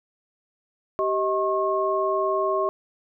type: tone cluster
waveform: sine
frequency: 388 / 632 / 1083 Hz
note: G4 / D#5 / C#6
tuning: -18 / +27 / -41 cents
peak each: -25 dBFS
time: 0.99-2.69 s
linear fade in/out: 0 ms
effects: none